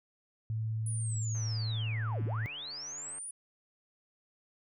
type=tone; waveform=sine; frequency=110.6 Hz; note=A2; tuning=9 cents sharp; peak=-31 dBFS; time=0.5-2.46 s; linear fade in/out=0 ms
type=linear two-way sweep; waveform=sine; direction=down then up; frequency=9956 to 64.9 to 9956 Hz; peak=-39 dBFS; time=0.86-3.31 s; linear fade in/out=5 ms; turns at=2.24 s
type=click train; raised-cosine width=0.5 ms; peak=-40 dBFS; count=267; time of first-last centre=1.35-3.184 s; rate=145 Hz
effects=none